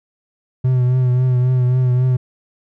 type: tone with vibrato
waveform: triangle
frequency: 126.4 Hz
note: B2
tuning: 41 cents sharp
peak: -10 dBFS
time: 0.64-2.17 s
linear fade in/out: 10 ms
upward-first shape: triangle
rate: 3.7 Hz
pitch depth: 40 cents each way
effects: none